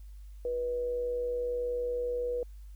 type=tone with amplitude modulation; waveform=sine; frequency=488.1 Hz; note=B4; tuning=20 cents flat; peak=-28 dBFS; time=0.45-2.43 s; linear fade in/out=2 ms; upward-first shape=sine; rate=131 Hz; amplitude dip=30%; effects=added 50 Hz sine -44 dBFS peak until 2.75 s + white hiss -69 dBFS RMS until 2.75 s